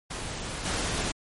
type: noise with level steps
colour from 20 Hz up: pink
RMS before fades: -35 / -29 dBFS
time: 0.1-1.12 s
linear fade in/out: 10 ms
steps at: 0.65 s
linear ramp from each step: 5 ms
effects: MP3 48 kbps